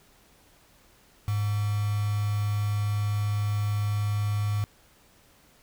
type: tone with quantisation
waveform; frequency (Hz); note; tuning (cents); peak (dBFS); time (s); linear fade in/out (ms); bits
sine; 103.83; G#2; 0; -24; 1.28-4.64; 0; 6
effects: pink hiss -59 dBFS RMS until 5.62 s